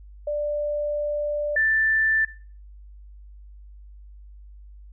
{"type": "tone pair in turn", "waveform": "sine", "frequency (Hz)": [590, 1768], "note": ["D5", "A6"], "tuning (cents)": [8, 8], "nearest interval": "octave + perfect fifth", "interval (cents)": 1900, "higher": "second", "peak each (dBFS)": [-23, -18], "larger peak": "second", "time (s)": [[0.27, 1.56], [1.56, 2.25]], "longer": "first", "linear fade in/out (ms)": 5, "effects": ["noise-tail reverb RT60 0.4 s tail -17 dB re dry", "added 50 Hz sine -42 dBFS peak until 4.92 s"]}